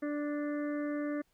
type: harmonic tone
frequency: 293.7 Hz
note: D4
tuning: in tune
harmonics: 1 / 2 / 4 / 5 / 6 / 7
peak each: -33 / -39 / -48 / -51 / -48 / -54 dBFS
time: 0.02-1.22 s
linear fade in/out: 10 ms
effects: pink hiss -74 dBFS RMS until 1.33 s